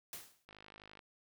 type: noise with exponential decay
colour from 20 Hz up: white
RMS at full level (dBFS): -43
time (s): 0.13-0.45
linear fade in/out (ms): 1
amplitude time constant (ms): 68
type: click train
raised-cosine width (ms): 0.3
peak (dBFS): -38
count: 27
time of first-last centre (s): 0.49-0.992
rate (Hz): 51.8
effects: none